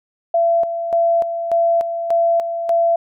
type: tone with tremolo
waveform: sine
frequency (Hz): 675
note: E5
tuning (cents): +41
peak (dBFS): -12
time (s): 0.34-2.96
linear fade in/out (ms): 5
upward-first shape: square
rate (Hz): 1.7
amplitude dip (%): 60
effects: none